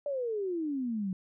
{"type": "exponential sweep", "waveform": "sine", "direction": "down", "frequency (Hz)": [589, 182.4], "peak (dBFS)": -30, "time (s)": [0.06, 1.13], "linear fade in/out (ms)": 2, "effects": []}